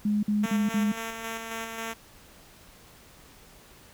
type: tone bursts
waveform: sine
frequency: 208.7 Hz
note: G#3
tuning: 9 cents sharp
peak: -22 dBFS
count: 4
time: 0.05-0.92 s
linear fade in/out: 5 ms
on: 180 ms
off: 50 ms
type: tone with tremolo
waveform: 5% pulse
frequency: 226.1 Hz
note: A3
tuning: 47 cents sharp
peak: -21 dBFS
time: 0.43-1.94 s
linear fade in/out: 10 ms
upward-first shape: square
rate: 3.7 Hz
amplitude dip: 35%
effects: pink hiss -53 dBFS RMS until 3.93 s